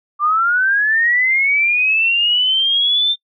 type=linear sweep; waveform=sine; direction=up; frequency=1166 to 3600 Hz; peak=-12 dBFS; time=0.19-3.16 s; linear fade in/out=50 ms; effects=noise-tail reverb RT60 0.1 s tail -24 dB re dry